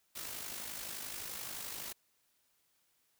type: noise with amplitude modulation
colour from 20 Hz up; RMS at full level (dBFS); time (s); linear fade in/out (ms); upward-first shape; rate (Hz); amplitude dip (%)
white; -41; 0.15-1.93; 10; sine; 51.6; 50
effects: white hiss -75 dBFS RMS until 3.19 s